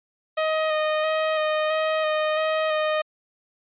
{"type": "tone with vibrato", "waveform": "sawtooth", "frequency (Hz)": 623, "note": "D#5", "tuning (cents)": 2, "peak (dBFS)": -17, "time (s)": [0.37, 3.02], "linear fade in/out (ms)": 10, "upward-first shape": "square", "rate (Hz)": 1.5, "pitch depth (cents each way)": 16, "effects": ["resampled to 8000 Hz"]}